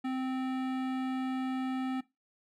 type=tone with hard clipping; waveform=sine; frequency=260 Hz; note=C4; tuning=11 cents flat; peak=-33 dBFS; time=0.04-2.01 s; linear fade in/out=10 ms; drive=17 dB; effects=noise-tail reverb RT60 0.2 s tail -18 dB re dry